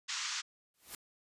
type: band-pass noise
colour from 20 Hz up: white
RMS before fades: -38 dBFS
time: 0.08-0.42 s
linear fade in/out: 20 ms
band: 1000 to 7000 Hz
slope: 48 dB/octave
type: noise with exponential growth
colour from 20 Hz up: white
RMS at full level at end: -41 dBFS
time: 0.74-0.95 s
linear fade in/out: 2 ms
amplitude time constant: 44 ms
effects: resampled to 32000 Hz